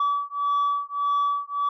sine beating tone pair, 1146 / 1147.7 Hz, D6 / D6, -43 / -40 cents, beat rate 1.7 Hz, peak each -23 dBFS, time 0-1.69 s, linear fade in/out 5 ms, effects tanh soft clip ceiling -18 dBFS

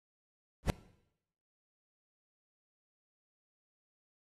brown noise with exponential growth, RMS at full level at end -23 dBFS, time 0.63-0.7 s, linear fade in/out 0 ms, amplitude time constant 15 ms, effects noise-tail reverb RT60 0.8 s tail -19 dB re dry + AAC 32 kbps

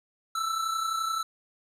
square tone pair together, 1318.5 / 1350.1 Hz, E6 / E6, 0 / +41 cents, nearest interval unison, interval 41 cents, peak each -29 / -35 dBFS, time 0.35-1.23 s, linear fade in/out 5 ms, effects low-pass 11000 Hz 12 dB/octave + 10-bit

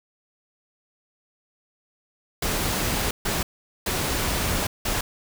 pink noise bursts at uneven times, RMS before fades -25 dBFS, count 4, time 2.42-3.11 / 3.25-3.43 / 3.86-4.67 / 4.85-5.01 s, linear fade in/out 5 ms, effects none

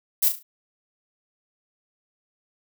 violet noise with echo, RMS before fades -19 dBFS, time 0.22-0.29 s, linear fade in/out 10 ms, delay 35 ms, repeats 4, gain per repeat -8 dB, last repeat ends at 0.43 s, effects none

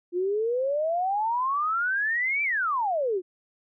sine exponential two-way sweep, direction up then down, 344.5 to 2362 to 344.5 Hz, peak -23 dBFS, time 0.12-3.22 s, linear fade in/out 50 ms, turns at 2.43 s, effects none

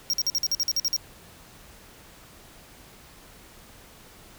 square tone bursts, 5588 Hz, F8, in tune, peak -22 dBFS, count 11, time 0.1-0.964 s, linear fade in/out 0 ms, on 34 ms, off 49 ms, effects pink hiss -50 dBFS RMS until 4.38 s

